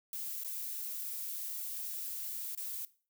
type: noise with dropouts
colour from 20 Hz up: violet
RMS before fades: -40 dBFS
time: 0.13-2.85 s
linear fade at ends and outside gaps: 1 ms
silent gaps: 0.436-0.446 / 2.55-2.575 s
effects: noise-tail reverb RT60 0.4 s tail -19 dB re dry